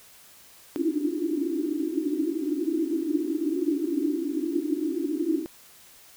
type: band-pass noise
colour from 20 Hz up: white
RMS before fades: -27 dBFS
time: 0.76-5.46 s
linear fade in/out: 0 ms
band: 280 to 350 Hz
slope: 96 dB/octave
effects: white hiss -52 dBFS RMS until 6.16 s